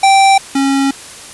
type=tone pair in turn; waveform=square; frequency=781 / 273.7 Hz; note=G5 / C#4; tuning=-7 / -22 cents; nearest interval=octave + tritone; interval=1815 cents; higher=first; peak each=-6 / -11 dBFS; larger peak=first; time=0.03-0.38 / 0.55-0.91 s; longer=second; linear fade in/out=5 ms; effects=white hiss -32 dBFS RMS until 1.33 s + resampled to 24000 Hz